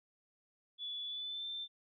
sine tone with pitch glide, 3435 to 3560 Hz, A7 to A7, -42 to +20 cents, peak -39 dBFS, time 0.78-1.68 s, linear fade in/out 50 ms, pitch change +62 cents, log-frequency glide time 1.04-1.46 s, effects none

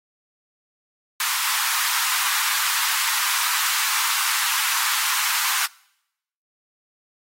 pink high-pass noise, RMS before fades -23 dBFS, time 1.2-5.66 s, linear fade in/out 2 ms, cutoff 940 Hz, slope 48 dB/octave, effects noise-tail reverb RT60 0.8 s tail -24 dB re dry + AAC 48 kbps

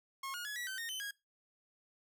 sawtooth tone with pitch steps, 1083 / 1435 / 1690 / 1939 / 1539 / 1844 / 3049 / 1643 Hz, C#6 / F6 / G#6 / B6 / G6 / A#6 / G7 / G#6, -41 / +47 / +30 / -32 / -32 / -19 / -49 / -19 cents, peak -36 dBFS, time 0.23-1.11 s, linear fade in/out 5 ms, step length 110 ms, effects noise-tail reverb RT60 0.2 s tail -19 dB re dry

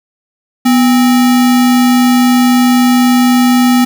sine tone with sample-and-hold, 246.9 Hz, B3, in tune, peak -5 dBFS, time 0.65-3.85 s, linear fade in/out 10 ms, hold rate 1050 Hz, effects none

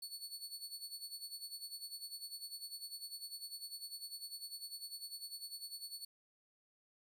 sawtooth tone with tremolo, 4435 Hz, C#8, in tune, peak -40 dBFS, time 0.02-6.05 s, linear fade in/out 5 ms, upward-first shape sine, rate 10 Hz, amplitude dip 75%, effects none

